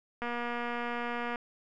click train, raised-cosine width 0.5 ms, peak -21 dBFS, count 273, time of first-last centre 0.22-1.358 s, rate 239 Hz, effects none

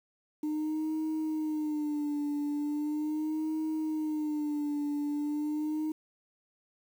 sine tone with vibrato, 302.5 Hz, D#4, 49 cents flat, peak -27 dBFS, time 0.43-5.92 s, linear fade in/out 5 ms, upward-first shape sine, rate 0.39 Hz, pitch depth 65 cents each way, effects tanh soft clip ceiling -28 dBFS + 9-bit

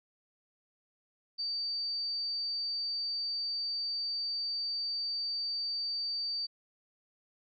sine tone, 4620 Hz, D8, 29 cents flat, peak -32 dBFS, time 1.38-6.47 s, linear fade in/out 20 ms, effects none

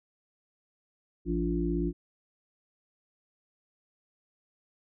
harmonic tone, 57.8 Hz, A#1, 14 cents flat, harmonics 1 / 3 / 5 / 6, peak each -32 / -32 / -32 / -32 dBFS, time 1.25-1.93 s, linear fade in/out 50 ms, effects none

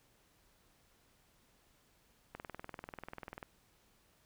click train, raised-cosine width 0.5 ms, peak -29 dBFS, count 23, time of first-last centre 2.35-3.428 s, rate 20.4 Hz, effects pink hiss -70 dBFS RMS until 4.25 s

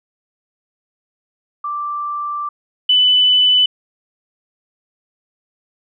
sine tone pair in turn, 1174.7 / 2996 Hz, D6 / F#7, 0 / +21 cents, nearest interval octave + major third, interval 1621 cents, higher second, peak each -20 / -9 dBFS, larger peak second, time 1.64-2.49 / 2.89-3.66 s, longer first, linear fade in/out 5 ms, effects none

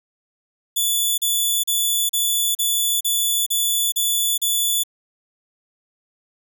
10% pulse tone bursts, 3461 Hz, A7, 29 cents flat, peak -10 dBFS, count 9, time 0.76-4.836 s, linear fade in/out 10 ms, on 420 ms, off 37 ms, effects none

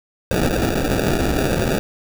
blue noise with sample-and-hold, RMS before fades -19 dBFS, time 0.31-1.79 s, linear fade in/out 0 ms, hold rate 1050 Hz, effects none

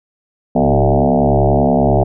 sine tone with frequency modulation, 246.9 Hz, B3, in tune, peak -9 dBFS, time 0.55-2.04 s, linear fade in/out 10 ms, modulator 70.3 Hz, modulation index 7.2, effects none

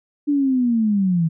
sine linear sweep, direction down, 295 to 158 Hz, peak -15 dBFS, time 0.27-1.29 s, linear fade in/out 20 ms, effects none

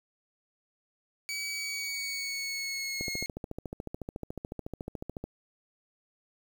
20% pulse tone with pitch glide, 2279 to 2162 Hz, C#7 to C#7, +47 to -44 cents, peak -28 dBFS, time 1.29-3.26 s, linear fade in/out 0 ms, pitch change -91 cents, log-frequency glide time 1.52-3.1 s
click train, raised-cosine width 2 ms, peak -23 dBFS, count 32, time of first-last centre 3.01-5.24 s, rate 13.9 Hz
effects 9-bit

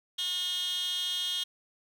15% pulse tone with high-pass filter, 361.4 Hz, F#4, 41 cents flat, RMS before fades -32 dBFS, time 0.18-1.44 s, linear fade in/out 10 ms, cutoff 3200 Hz, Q 6.9, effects none

